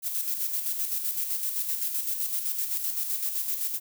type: noise with tremolo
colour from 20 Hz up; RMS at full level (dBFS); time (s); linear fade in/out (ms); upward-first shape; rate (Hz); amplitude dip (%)
violet; -28; 0.02-3.8; 50; square; 7.8; 45
effects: none